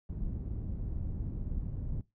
pink low-pass noise, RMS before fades -36 dBFS, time 0.09-2.01 s, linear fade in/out 2 ms, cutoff 160 Hz, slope 12 dB/octave, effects noise-tail reverb RT60 0.2 s tail -20 dB re dry

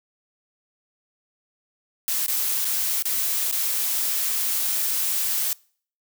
blue noise with dropouts, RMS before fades -24 dBFS, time 2.08-5.53 s, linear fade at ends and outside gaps 0 ms, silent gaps 2.263-2.282 / 2.646-2.652 / 3.023-3.054 / 3.513-3.526 s, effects noise-tail reverb RT60 0.5 s tail -25 dB re dry

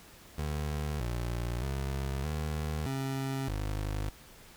25% pulse tone with pitch steps, 74.7 / 59.3 / 67.8 / 76.5 / 134.7 / 51.5 Hz, D2 / A#1 / C#2 / D#2 / C#3 / G#1, +30 / +30 / -38 / -29 / -49 / -14 cents, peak -28 dBFS, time 0.38-4.1 s, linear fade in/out 5 ms, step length 620 ms, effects pink hiss -54 dBFS RMS until 4.56 s

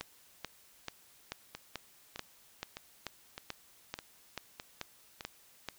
two click trains, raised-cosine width 0.2 ms, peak -20 / -24 dBFS, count 14 / 7, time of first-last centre 0.01-5.687 / 1.55-5.209 s, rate 2.29 / 1.64 Hz, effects white hiss -62 dBFS RMS until 5.78 s

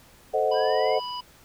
sine chord, A diminished seventh, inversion none, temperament equal, 440 / 523.3 / 622.3 / 740 Hz, A4 / C5 / Eb5 / Gb5, 0 / 0 / 0 / 0 cents, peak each -26 dBFS, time 0.33-1 s, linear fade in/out 20 ms
harmonic tone, 987.8 Hz, B5, in tune, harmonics 1 / 3 / 5, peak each -32 / -37 / -39 dBFS, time 0.51-1.21 s, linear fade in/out 10 ms
sine exponential sweep, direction up, 1560 to 2241 Hz, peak -36 dBFS, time 0.53-0.99 s, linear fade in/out 50 ms
effects pink hiss -54 dBFS RMS until 1.44 s

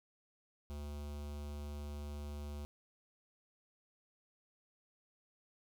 square tone with notch filter, 73.1 Hz, D2, 7 cents flat, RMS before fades -44 dBFS, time 0.7-2.65 s, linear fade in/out 0 ms, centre 1800 Hz, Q 1.6, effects none

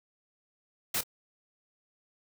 white noise with echo, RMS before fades -30 dBFS, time 0.94-1.01 s, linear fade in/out 5 ms, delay 26 ms, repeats 1, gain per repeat -15 dB, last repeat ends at 1.036 s, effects none

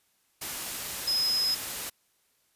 sine tone in noise, 5090 Hz, D#8, 39 cents sharp, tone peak -24 dBFS, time 1.07-1.55 s, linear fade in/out 10 ms, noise white, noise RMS -35 dBFS, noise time 0.41-1.9 s, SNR +8 dB, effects white hiss -70 dBFS RMS until 2.55 s + resampled to 32000 Hz

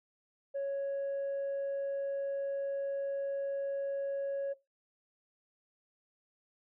sine tone, 554.4 Hz, C#5, in tune, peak -30 dBFS, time 0.54-4.54 s, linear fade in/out 20 ms, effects noise-tail reverb RT60 0.2 s tail -17 dB re dry + tanh soft clip ceiling -31 dBFS

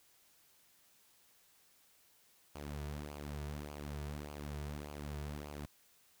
sawtooth tone with flanger, 73.42 Hz, D2, in tune, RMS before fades -44 dBFS, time 2.55-5.66 s, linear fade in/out 5 ms, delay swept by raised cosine 0.52 to 3.82 ms, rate 1.7 Hz, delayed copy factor -0.6, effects white hiss -68 dBFS RMS until 6.2 s

